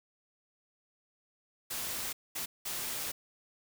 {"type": "noise bursts at uneven times", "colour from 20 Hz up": "white", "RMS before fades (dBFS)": -37, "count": 3, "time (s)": [[1.7, 2.13], [2.35, 2.46], [2.65, 3.12]], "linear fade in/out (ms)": 10, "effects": []}